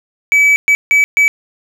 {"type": "tone bursts at uneven times", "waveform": "triangle", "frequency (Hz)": 2291, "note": "D7", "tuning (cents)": -44, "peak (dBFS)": -5, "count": 4, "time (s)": [[0.32, 0.56], [0.68, 0.75], [0.91, 1.04], [1.17, 1.28]], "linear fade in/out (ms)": 0, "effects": []}